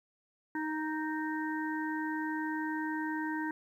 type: harmonic tone with a mistuned harmonic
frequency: 311.7 Hz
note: D#4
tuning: 3 cents sharp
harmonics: 1 / 3 / 5 / 6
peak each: -34 / -39 / -41 / -42 dBFS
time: 0.55-3.51 s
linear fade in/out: 2 ms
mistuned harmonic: 6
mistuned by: -21 cents
effects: 11-bit